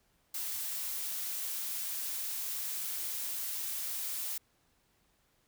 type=noise; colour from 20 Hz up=blue; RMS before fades=-37 dBFS; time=0.34-4.38 s; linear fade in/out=5 ms; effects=pink hiss -72 dBFS RMS until 5.47 s